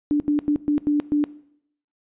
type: tone bursts at uneven times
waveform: sine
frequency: 294.1 Hz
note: D4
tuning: 3 cents sharp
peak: -16 dBFS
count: 6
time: 0.11-0.2 / 0.28-0.39 / 0.48-0.56 / 0.68-0.78 / 0.87-1 / 1.12-1.24 s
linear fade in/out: 0 ms
effects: noise-tail reverb RT60 0.7 s tail -19 dB re dry + resampled to 8000 Hz